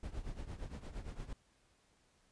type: noise with tremolo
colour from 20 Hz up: brown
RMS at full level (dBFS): -41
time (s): 0.03-1.33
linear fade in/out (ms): 2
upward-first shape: triangle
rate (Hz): 8.7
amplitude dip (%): 85
effects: pink hiss -72 dBFS RMS until 2.31 s + resampled to 22050 Hz